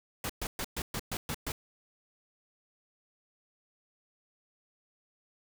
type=noise bursts; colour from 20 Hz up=pink; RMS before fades=-35 dBFS; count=8; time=0.24-1.52 s; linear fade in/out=2 ms; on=55 ms; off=120 ms; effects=none